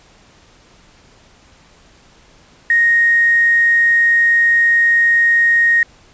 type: tone with quantisation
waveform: sine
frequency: 1864.7 Hz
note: A#6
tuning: in tune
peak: -9 dBFS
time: 2.7-5.83 s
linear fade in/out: 2 ms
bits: 6
effects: pink hiss -48 dBFS RMS until 6.13 s + resampled to 16000 Hz